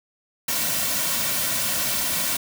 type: noise with comb filter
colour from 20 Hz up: white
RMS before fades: -24 dBFS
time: 0.48-2.37 s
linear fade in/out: 5 ms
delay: 2.4 ms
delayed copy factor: -0.6
effects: none